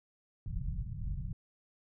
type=low-pass noise; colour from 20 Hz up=pink; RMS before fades=-37 dBFS; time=0.46-1.33 s; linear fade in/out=2 ms; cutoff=170 Hz; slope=48 dB/octave; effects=none